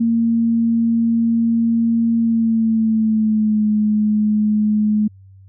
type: tone with pitch glide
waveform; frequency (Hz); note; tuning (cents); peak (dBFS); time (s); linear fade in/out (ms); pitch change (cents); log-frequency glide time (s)
sine; 230 to 212.1; A#3 to G#3; -23 to +37; -13; 0-5.08; 10; -140; 2.17-3.67
effects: added 96 Hz sine -41 dBFS peak until 5.48 s